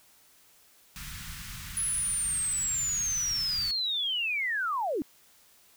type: band-stop noise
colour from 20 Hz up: pink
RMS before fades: -41 dBFS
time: 0.96-3.71 s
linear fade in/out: 0 ms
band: 180 to 1300 Hz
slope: 24 dB/octave
type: linear sweep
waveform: sine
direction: down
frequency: 10450 to 253.1 Hz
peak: -27 dBFS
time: 1.77-5.02 s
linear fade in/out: 0 ms
effects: white hiss -60 dBFS RMS until 5.76 s